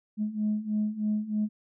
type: beating tone pair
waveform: sine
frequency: 210.2 / 213.4 Hz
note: G#3 / G#3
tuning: +21 / +47 cents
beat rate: 3.2 Hz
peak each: -30 / -27 dBFS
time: 0.17-1.49 s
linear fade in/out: 50 ms
effects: tanh soft clip ceiling -20 dBFS